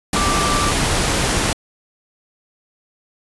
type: tone in noise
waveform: sine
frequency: 1174.7 Hz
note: D6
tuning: in tune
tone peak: -20 dBFS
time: 0.16-0.71 s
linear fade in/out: 2 ms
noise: pink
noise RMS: -18 dBFS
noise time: 0.13-1.53 s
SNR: -5 dB
effects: resampled to 24000 Hz